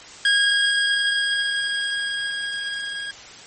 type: tone with level ramp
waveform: 25% pulse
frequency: 1634 Hz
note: G#6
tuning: 29 cents flat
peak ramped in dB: -11 to -24 dBFS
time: 0.25-3.11 s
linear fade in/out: 2 ms
effects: white hiss -41 dBFS RMS until 3.46 s + MP3 32 kbps